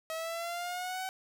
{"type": "linear sweep", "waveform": "sawtooth", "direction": "up", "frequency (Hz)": [639, 759], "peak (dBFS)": -31, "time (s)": [0.1, 1.09], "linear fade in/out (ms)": 0, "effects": []}